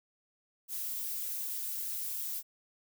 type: noise with flanger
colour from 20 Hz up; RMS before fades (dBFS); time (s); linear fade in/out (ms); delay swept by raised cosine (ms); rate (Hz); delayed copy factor
violet; -37; 0.68-2.43; 50; 1.8 to 4.6; 2.6; +0.65
effects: none